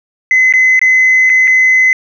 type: tone with dropouts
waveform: sine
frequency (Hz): 2037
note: C7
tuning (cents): -47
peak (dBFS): -4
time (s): 0.31-1.93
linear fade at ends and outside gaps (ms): 1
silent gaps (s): 0.525-0.537 / 0.793-0.815 / 1.295-1.299 / 1.474-1.477
effects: tanh soft clip ceiling -2 dBFS